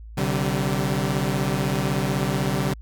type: chord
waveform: sawtooth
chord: C suspended second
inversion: none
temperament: equal with one note detuned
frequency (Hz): 130.81 / 146.83 / 191.96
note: C3 / D3 / G3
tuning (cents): 0 / 0 / -36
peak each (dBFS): -22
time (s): 0.17-2.74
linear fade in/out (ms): 10
effects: added 55 Hz sine -37 dBFS peak until 2.81 s